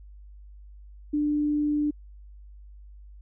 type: tone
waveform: sine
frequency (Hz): 296.4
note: D4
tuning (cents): +16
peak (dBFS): -22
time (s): 1.13-1.91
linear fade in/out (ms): 10
effects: added 50 Hz sine -44 dBFS peak until 3.21 s